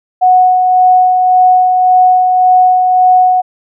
sine tone with tremolo, 736 Hz, F#5, 9 cents flat, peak -3 dBFS, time 0.21-3.42 s, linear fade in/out 20 ms, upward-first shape sine, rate 1.8 Hz, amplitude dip 35%, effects none

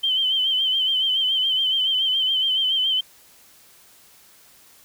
sine tone with vibrato, 3094 Hz, G7, 23 cents flat, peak -18 dBFS, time 0.03-3.01 s, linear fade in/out 10 ms, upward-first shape sine, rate 7.1 Hz, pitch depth 54 cents each way, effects white hiss -52 dBFS RMS until 4.84 s

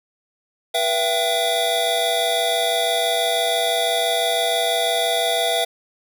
square tone cluster, 485.6 / 672 / 778 / 3406 / 3681 Hz, B4 / E5 / G5 / G#7 / A#7, -29 / +33 / -13 / +43 / -23 cents, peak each -27 / -22 / -27 / -27 / -27 dBFS, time 0.74-5.65 s, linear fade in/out 10 ms, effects none

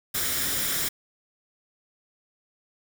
white noise with comb filter, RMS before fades -27 dBFS, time 0.14-0.89 s, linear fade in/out 10 ms, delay 0.56 ms, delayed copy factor +0.5, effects none

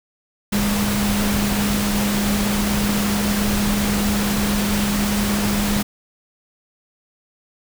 sine tone in noise, 204.9 Hz, G#3, 23 cents flat, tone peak -19 dBFS, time 0.52-5.83 s, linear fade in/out 10 ms, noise pink, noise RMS -23 dBFS, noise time 0.52-5.83 s, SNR +1 dB, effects none

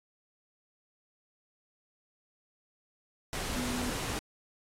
sine tone in noise, 246.9 Hz, B3, in tune, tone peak -34 dBFS, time 3.56-3.9 s, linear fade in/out 0 ms, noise pink, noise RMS -36 dBFS, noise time 3.33-4.19 s, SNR -1 dB, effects low-pass 11000 Hz 12 dB/octave + AAC 48 kbps

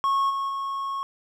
triangle tone with level steps, 1096 Hz, C#6, 20 cents flat, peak -18 / -23 / -25 dBFS, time 0.04-1.03 s, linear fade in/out 0 ms, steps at 0.29 / 0.48 s, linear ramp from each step 20 ms, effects none

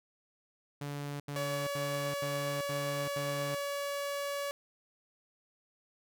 sawtooth tone bursts, 143.8 Hz, D3, 36 cents flat, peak -33 dBFS, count 6, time 0.81-3.55 s, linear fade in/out 5 ms, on 390 ms, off 80 ms
sawtooth tone, 567 Hz, C#5, 39 cents sharp, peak -30 dBFS, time 1.36-4.51 s, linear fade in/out 0 ms
effects none

